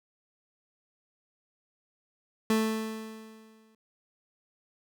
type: tone with exponential decay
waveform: 30% pulse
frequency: 220 Hz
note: A3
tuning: in tune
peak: -19 dBFS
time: 2.5-3.75 s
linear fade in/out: 2 ms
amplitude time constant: 270 ms
effects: none